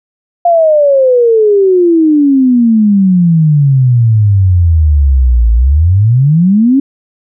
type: exponential two-way sweep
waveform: sine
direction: down then up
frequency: 703 to 55.1 to 282.4 Hz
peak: -4 dBFS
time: 0.45-6.8 s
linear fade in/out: 5 ms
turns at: 5.52 s
effects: none